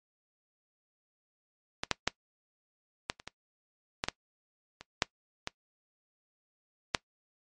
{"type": "clicks", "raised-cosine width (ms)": 0.2, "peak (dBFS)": [-13, -7, -7, -11, -29, -21, -11, -11, -26, -6, -15, -6], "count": 12, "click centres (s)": [1.835, 1.913, 2.076, 3.099, 3.199, 3.276, 4.039, 4.085, 4.81, 5.022, 5.474, 6.948], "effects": ["noise-tail reverb RT60 0.1 s tail -21 dB re dry", "MP3 48 kbps"]}